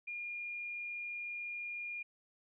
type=tone; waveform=sine; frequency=2418 Hz; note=D7; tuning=50 cents sharp; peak=-39 dBFS; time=0.07-2.03 s; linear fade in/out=10 ms; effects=none